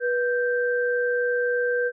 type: tone pair together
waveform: sine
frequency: 487.4 / 1568 Hz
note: B4 / G6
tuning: -23 / 0 cents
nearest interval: octave + minor sixth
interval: 2023 cents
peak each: -22 / -26 dBFS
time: 0-1.92 s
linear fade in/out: 50 ms
effects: none